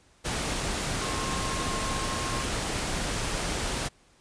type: tone in noise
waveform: sine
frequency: 1070 Hz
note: C6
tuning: 38 cents sharp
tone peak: -35 dBFS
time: 1-2.44 s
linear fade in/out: 20 ms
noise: pink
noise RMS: -30 dBFS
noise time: 0.24-3.89 s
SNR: -8 dB
effects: pink hiss -61 dBFS RMS until 4.2 s + resampled to 22050 Hz